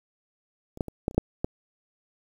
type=clicks; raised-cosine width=2 ms; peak=-28 / -12 / -23 / -11 / -28 / -29 / -6 / -12 dBFS; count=8; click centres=0.774 / 0.808 / 0.883 / 1.081 / 1.111 / 1.146 / 1.18 / 1.445 s; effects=8-bit